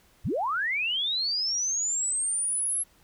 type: linear sweep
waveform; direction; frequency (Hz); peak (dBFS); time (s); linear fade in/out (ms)
sine; up; 33.02 to 11175; -25; 0.24-2.84; 20
effects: pink hiss -61 dBFS RMS until 3.03 s